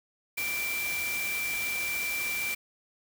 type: tone in noise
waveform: sine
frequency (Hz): 2349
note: D7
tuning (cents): 0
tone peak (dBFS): -30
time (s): 0.37-2.55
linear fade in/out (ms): 10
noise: white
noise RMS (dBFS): -36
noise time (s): 0.37-2.55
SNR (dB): +3
effects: none